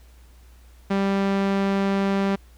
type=tone with low-pass filter; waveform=sawtooth; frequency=196.5 Hz; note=G3; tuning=4 cents sharp; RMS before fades=-22 dBFS; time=0.9-2.36 s; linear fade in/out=10 ms; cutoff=3600 Hz; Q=0.53; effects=added 60 Hz sine -47 dBFS peak until 2.57 s + pink hiss -58 dBFS RMS until 2.57 s